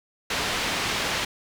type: low-pass noise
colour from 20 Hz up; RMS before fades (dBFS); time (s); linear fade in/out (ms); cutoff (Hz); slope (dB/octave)
white; -27; 0.3-1.25; 5; 3700; 12
effects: none